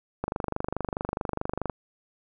click train, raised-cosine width 1 ms, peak -14 dBFS, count 37, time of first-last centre 0.24-1.697 s, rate 24.7 Hz, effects none

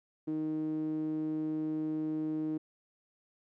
sawtooth tone with band-pass filter, 155.56 Hz, D#3, in tune, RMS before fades -34 dBFS, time 0.27-2.58 s, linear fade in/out 10 ms, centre 320 Hz, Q 5.6, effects none

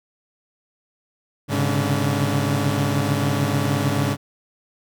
25% pulse tone cluster, 103.1 / 129.3 / 138.5 / 145.2 / 571 Hz, G#2 / C3 / C#3 / D3 / D5, -12 / -20 / -1 / -19 / -49 cents, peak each -20 / -27 / -20 / -21 / -27 dBFS, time 1.48-4.17 s, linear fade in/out 50 ms, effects none

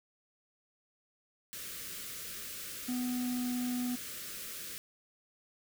white band-stop noise, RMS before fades -43 dBFS, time 1.53-4.78 s, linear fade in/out 0 ms, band 580 to 1200 Hz, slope 48 dB/octave
triangle tone with pitch glide, 248.8 to 247.4 Hz, B3 to B3, +13 to +3 cents, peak -30 dBFS, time 2.88-3.96 s, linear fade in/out 10 ms, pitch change -10 cents, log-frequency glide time 3.02-3.49 s
effects none

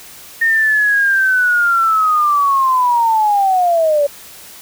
sine linear sweep, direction down, 1840 to 563 Hz, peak -10 dBFS, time 0.41-4.07 s, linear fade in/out 10 ms, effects white hiss -37 dBFS RMS until 4.61 s

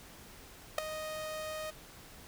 sawtooth tone with ADSR envelope, 622.3 Hz, D#5, in tune, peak -19 dBFS, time 0.78-1.71 s, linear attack 4 ms, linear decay 5 ms, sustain -15 dB, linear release 15 ms, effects pink hiss -53 dBFS RMS until 2.27 s

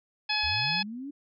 harmonic tone, 848 Hz, G#5, 36 cents sharp, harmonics 1 / 2 / 3 / 4 / 5 / 6, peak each -34 / -35 / -30 / -33 / -33 / -32 dBFS, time 0.29-0.83 s, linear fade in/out 10 ms
sine linear sweep, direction up, 61.4 to 293.7 Hz, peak -35 dBFS, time 0.43-1.11 s, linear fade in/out 10 ms
effects none

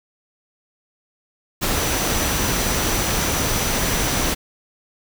sine tone in noise, 5920 Hz, F#8, in tune, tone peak -30 dBFS, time 1.75-4.32 s, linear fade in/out 20 ms, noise pink, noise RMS -21 dBFS, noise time 1.61-4.35 s, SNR -12 dB, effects none

